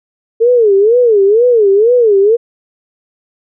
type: tone with vibrato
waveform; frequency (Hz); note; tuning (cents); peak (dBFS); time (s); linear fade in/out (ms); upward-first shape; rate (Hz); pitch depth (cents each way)
sine; 440; A4; 0; -5; 0.4-2.37; 20; sine; 2.1; 210
effects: none